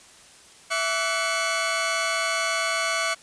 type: tone cluster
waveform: sawtooth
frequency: 662 / 1147 / 1489 / 2186 Hz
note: E5 / D6 / F#6 / C#7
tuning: +7 / -41 / +11 / -25 cents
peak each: -25 dBFS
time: 0.7-3.15 s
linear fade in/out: 20 ms
effects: white hiss -50 dBFS RMS until 3.22 s + resampled to 22050 Hz